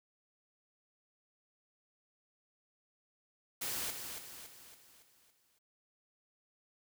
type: noise with echo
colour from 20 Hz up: white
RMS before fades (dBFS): -38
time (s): 3.61-3.91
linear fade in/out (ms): 10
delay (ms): 280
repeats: 6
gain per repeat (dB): -6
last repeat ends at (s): 5.59
effects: none